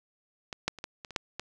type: clicks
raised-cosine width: 0.2 ms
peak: -19 / -10 / -27 / -18 / -24 / -27 / -11 / -18 dBFS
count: 8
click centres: 0.528 / 0.68 / 0.787 / 0.841 / 1.048 / 1.107 / 1.162 / 1.396 s
effects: none